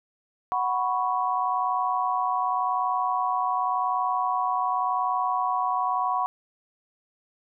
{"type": "chord", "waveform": "sine", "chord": "F# suspended fourth", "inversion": "none", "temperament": "equal", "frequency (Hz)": [740, 987.8, 1108.7], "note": ["F#5", "B5", "C#6"], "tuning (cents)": [0, 0, 0], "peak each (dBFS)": -27, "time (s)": [0.52, 6.26], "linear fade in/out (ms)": 0, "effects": []}